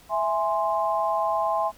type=chord; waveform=sine; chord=E augmented; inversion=none; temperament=equal; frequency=659.3 / 830.6 / 1046.5 Hz; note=E5 / G#5 / B#5; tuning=0 / 0 / 0 cents; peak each=-26 dBFS; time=0.09-1.72 s; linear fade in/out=50 ms; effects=pink hiss -53 dBFS RMS until 1.77 s